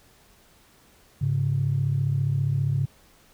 sine tone pair together, 104.3 / 139.22 Hz, G#2 / C#3, +8 / +8 cents, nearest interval perfect fourth, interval 500 cents, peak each -25 / -22 dBFS, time 1.21-2.86 s, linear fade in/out 10 ms, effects tanh soft clip ceiling -14 dBFS + pink hiss -57 dBFS RMS until 3.33 s

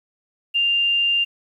sine tone, 2794 Hz, F7, in tune, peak -16 dBFS, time 0.54-1.25 s, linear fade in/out 20 ms, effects 9-bit

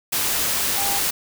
sine tone in noise, 798 Hz, G5, 31 cents sharp, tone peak -27 dBFS, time 0.77-0.99 s, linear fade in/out 10 ms, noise white, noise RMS -22 dBFS, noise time 0.12-1.11 s, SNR -8 dB, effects none

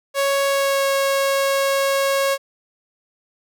sawtooth tone with pitch glide, 554.4 to 549 Hz, C#5 to C#5, 0 to -17 cents, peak -13 dBFS, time 0.14-2.38 s, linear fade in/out 50 ms, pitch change -17 cents, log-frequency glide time 0.46-0.87 s, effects none

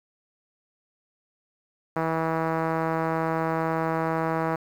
5% pulse tone with low-pass filter, 162.1 Hz, E3, 29 cents flat, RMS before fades -26 dBFS, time 1.96-4.56 s, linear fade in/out 5 ms, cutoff 1100 Hz, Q 0.78, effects 8-bit

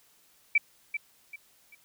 sine tone with echo, 2320 Hz, D7, 22 cents flat, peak -18 dBFS, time 0.55-0.58 s, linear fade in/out 5 ms, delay 390 ms, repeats 3, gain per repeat -10 dB, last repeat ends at 1.75 s, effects white hiss -63 dBFS RMS until 1.84 s

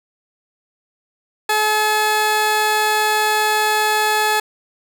15% pulse tone pair together, 427.5 / 855 Hz, A4 / A5, -50 / -50 cents, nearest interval octave, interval 1200 cents, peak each -13 dBFS, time 1.49-4.4 s, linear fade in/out 5 ms, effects none

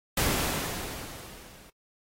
pink noise with level ramp, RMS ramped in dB -24 to -54 dBFS, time 0.17-1.7 s, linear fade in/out 5 ms, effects AAC 48 kbps

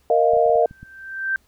sine chord, Bb suspended fourth, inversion none, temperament equal, 466.2 / 622.3 / 698.5 Hz, Bb4 / Eb5 / F5, 0 / 0 / 0 cents, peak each -18 dBFS, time 0.1-0.66 s, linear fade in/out 2 ms
clicks, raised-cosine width 5 ms, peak -28 / -32 / -35 / -36 / -34 / -27 / -26 dBFS, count 7, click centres 0.335 / 0.368 / 0.462 / 0.497 / 0.556 / 0.711 / 0.83 s
sine tone with exponential growth, 1564 Hz, G6, 4 cents flat, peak -17 dBFS, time 0.62-1.36 s, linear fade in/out 1 ms, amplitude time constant 160 ms
effects added 67 Hz sine -62 dBFS peak until 1.47 s + pink hiss -62 dBFS RMS until 1.47 s

